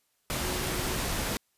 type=tone in noise; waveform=sine; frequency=363.6 Hz; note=F#4; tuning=30 cents flat; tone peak=-39 dBFS; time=0.42-0.95 s; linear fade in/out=0 ms; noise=pink; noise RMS=-31 dBFS; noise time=0.3-1.37 s; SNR=-11 dB; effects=white hiss -73 dBFS RMS until 1.57 s + resampled to 32000 Hz